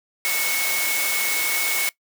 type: tone in noise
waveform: sine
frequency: 2204 Hz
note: C#7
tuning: 11 cents flat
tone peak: -24 dBFS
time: 0.25-1.89 s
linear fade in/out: 0 ms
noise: white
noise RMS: -24 dBFS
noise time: 0.25-1.89 s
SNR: -3 dB
effects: noise-tail reverb RT60 0.1 s tail -20 dB re dry + high-pass 400 Hz 12 dB/octave